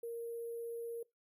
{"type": "tone with sample-and-hold", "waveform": "sine", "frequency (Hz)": 466.2, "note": "A#4", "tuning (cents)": 0, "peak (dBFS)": -39, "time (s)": [0.03, 1.03], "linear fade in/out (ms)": 5, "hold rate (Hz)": 11025, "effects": ["noise-tail reverb RT60 0.2 s tail -23 dB re dry"]}